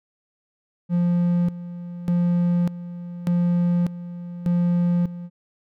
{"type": "tone with tremolo", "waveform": "triangle", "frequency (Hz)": 174.61, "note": "F3", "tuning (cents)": 0, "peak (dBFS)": -15, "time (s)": [0.89, 5.3], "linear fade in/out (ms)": 50, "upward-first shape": "square", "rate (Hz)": 0.84, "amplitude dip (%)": 80, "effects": []}